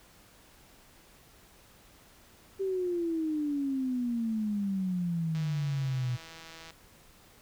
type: exponential sweep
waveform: sine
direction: down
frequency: 392 to 121.1 Hz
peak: -28 dBFS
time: 2.59-6.17 s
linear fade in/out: 20 ms
type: click train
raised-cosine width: 0.2 ms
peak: -30 dBFS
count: 222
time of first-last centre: 5.35-6.706 s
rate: 163 Hz
effects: pink hiss -58 dBFS RMS until 7.41 s